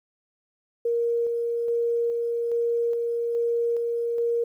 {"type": "tone with tremolo", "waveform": "sine", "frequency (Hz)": 469.1, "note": "A#4", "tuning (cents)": 11, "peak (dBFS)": -21, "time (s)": [0.85, 4.44], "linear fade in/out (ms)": 5, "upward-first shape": "square", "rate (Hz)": 1.2, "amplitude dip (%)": 25, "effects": ["10-bit"]}